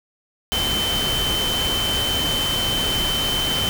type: tone in noise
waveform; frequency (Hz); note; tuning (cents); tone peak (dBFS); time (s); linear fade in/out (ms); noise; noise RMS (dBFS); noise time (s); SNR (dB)
sine; 3074; G7; -35; -21; 0.52-3.69; 0; pink; -25; 0.52-3.69; +1
effects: none